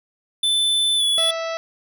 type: tone with pitch glide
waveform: square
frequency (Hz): 3520 to 3412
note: A7 to G#7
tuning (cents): 0 to +46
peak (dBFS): -17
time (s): 0.43-1.31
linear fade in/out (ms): 5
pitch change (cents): -54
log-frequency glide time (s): 0.97-1.03
type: harmonic tone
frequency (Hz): 657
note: E5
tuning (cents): -6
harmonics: 1 / 2 / 3 / 4 / 5 / 6 / 7 / 8 / 9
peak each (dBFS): -25 / -31 / -35 / -37 / -39 / -41 / -42 / -43 / -44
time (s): 1.18-1.57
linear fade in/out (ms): 0
effects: none